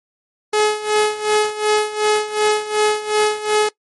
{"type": "tone with tremolo", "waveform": "sawtooth", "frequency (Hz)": 424.5, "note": "G#4", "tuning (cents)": 38, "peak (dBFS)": -8, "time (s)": [0.53, 3.69], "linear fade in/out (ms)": 5, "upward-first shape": "sine", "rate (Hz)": 2.7, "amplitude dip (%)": 80, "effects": ["noise-tail reverb RT60 0.1 s tail -21 dB re dry", "MP3 48 kbps"]}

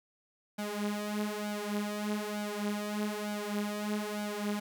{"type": "tone with flanger", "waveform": "sawtooth", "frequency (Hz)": 208.4, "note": "G#3", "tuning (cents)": 6, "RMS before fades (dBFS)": -35, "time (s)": [0.58, 4.6], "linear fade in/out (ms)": 10, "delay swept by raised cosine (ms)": [1.3, 6.5], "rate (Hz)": 1.1, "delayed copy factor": 0.8, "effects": ["10-bit"]}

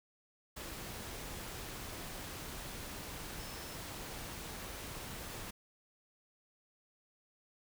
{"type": "tone in noise", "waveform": "sine", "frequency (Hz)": 5274, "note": "E8", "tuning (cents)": 0, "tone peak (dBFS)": -55, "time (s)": [3.39, 3.76], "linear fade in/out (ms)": 10, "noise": "pink", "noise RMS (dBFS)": -45, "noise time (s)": [0.56, 5.51], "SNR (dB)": -13, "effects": []}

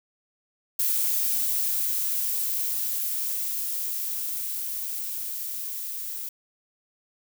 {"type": "noise with level ramp", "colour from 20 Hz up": "violet", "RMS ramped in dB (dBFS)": [-24, -34], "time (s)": [0.79, 6.29], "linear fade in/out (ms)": 5, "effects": []}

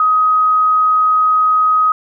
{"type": "tone", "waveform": "sine", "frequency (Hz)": 1259, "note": "D#6", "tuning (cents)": 20, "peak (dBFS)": -9, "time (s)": [0, 1.92], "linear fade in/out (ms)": 2, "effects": []}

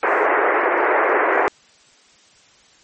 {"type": "band-pass noise", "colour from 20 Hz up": "pink", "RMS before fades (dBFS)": -17, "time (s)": [0.03, 1.48], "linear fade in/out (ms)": 0, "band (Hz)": [350, 2100], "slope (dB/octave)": 48, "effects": ["white hiss -52 dBFS RMS until 2.83 s", "MP3 32 kbps"]}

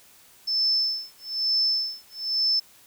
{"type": "tone with tremolo", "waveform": "sine", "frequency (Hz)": 5274, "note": "E8", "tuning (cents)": 0, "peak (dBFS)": -19, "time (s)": [0.47, 2.6], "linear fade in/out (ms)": 10, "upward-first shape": "sine", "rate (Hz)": 1.1, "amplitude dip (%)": 100, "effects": ["white hiss -54 dBFS RMS until 2.86 s"]}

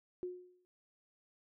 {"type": "tone with exponential decay", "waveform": "sine", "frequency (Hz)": 361.1, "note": "F#4", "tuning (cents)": -42, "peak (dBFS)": -35, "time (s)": [0.23, 0.65], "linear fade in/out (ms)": 0, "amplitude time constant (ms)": 91, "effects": []}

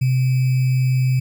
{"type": "tone with sample-and-hold", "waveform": "sine", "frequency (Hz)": 129, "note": "C3", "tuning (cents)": -24, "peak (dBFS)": -14, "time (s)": [0.01, 1.2], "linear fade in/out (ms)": 10, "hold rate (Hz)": 2450, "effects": []}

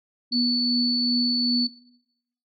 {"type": "tone with tremolo", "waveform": "sine", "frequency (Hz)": 243.9, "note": "B3", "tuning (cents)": -21, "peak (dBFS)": -21, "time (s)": [0.31, 1.69], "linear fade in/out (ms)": 50, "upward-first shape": "triangle", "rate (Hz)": 2.6, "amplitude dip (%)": 40}
{"type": "tone", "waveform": "sine", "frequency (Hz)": 4461, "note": "C#8", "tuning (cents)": 10, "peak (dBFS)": -23, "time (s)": [0.32, 1.67], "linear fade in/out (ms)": 5}
{"effects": ["noise-tail reverb RT60 0.8 s tail -17 dB re dry"]}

